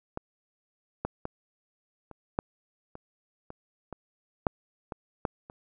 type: clicks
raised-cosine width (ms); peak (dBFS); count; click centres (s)
1; -19 / -15 / -19 / -30 / -12 / -28 / -27 / -24 / -9 / -21 / -13 / -30; 12; 0.174 / 1.05 / 1.254 / 2.113 / 2.389 / 2.954 / 3.504 / 3.927 / 4.468 / 4.922 / 5.252 / 5.499
effects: none